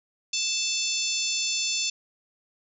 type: harmonic tone with a mistuned harmonic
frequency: 880 Hz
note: A5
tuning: in tune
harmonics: 3 / 4 / 5 / 6 / 7 / 8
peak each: -32 / -32 / -32 / -32 / -32 / -32 dBFS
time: 0.33-1.9 s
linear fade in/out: 5 ms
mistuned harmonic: 8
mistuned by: +33 cents
effects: none